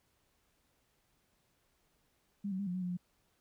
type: tone with pitch steps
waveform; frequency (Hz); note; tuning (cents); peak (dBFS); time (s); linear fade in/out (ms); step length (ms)
sine; 201.6 / 187.9 / 200.9 / 178.3 / 184.7 / 179 / 178; G3 / F#3 / G3 / F3 / F#3 / F3 / F3; +49 / +27 / +43 / +36 / -3 / +43 / +33; -34; 2.44-2.972; 10; 76
effects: pink hiss -75 dBFS RMS until 3.4 s